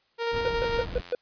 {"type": "tone with tremolo", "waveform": "sawtooth", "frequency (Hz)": 465.7, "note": "A#4", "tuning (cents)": -2, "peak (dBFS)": -21, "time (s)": [0.18, 0.86], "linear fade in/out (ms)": 50, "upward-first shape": "square", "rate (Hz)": 11, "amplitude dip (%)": 25}
{"type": "noise", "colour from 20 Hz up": "brown", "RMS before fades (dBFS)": -35, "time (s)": [0.32, 1.02], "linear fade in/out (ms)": 20}
{"type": "tone bursts", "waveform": "triangle", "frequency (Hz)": 493.9, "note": "B4", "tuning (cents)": 0, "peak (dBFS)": -21, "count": 5, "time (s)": [0.45, 1.15], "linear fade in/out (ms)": 2, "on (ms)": 28, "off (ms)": 140}
{"type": "click train", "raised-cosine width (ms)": 0.2, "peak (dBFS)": -26, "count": 45, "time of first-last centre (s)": [0.62, 1.123], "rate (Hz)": 87.5}
{"effects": ["white hiss -68 dBFS RMS until 1.21 s", "resampled to 11025 Hz"]}